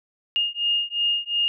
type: beating tone pair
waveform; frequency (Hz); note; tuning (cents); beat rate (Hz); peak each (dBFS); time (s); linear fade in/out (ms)
sine; 2837 / 2839.8; F7 / F7; +27 / +28; 2.8; -24; 0.36-1.48; 0
effects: none